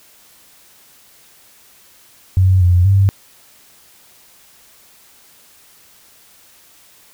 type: tone with pitch steps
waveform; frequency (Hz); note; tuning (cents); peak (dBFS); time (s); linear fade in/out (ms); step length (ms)
sine; 93.6 / 88.9 / 97.8; F#2 / F2 / G2; +20 / +31 / -4; -8; 2.37-3.09; 0; 240
effects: white hiss -48 dBFS RMS until 7.13 s